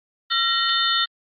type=tone cluster; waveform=sine; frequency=1360 / 1875 / 3029 / 3601 / 4299 Hz; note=F6 / A#6 / F#7 / A7 / C8; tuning=-46 / +10 / +40 / +39 / +46 cents; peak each=-24 / -26 / -26 / -22 / -27 dBFS; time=0.3-1.06 s; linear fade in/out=20 ms; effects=Opus 32 kbps